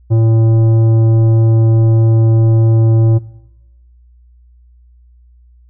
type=tone with tanh clipping; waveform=sine; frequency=112.7 Hz; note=A2; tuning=42 cents sharp; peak=-9 dBFS; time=0.1-3.19 s; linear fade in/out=20 ms; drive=11 dB; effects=noise-tail reverb RT60 1.0 s tail -21 dB re dry + added 60 Hz sine -42 dBFS peak until 5.69 s